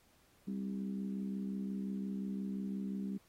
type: harmonic tone with a mistuned harmonic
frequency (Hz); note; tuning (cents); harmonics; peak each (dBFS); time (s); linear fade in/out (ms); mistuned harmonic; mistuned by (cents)
65.7; C2; +8; 3 / 4 / 5 / 6; -37 / -45 / -51 / -54; 0.47-3.18; 10; 6; +39
effects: pink hiss -69 dBFS RMS until 3.28 s + AAC 48 kbps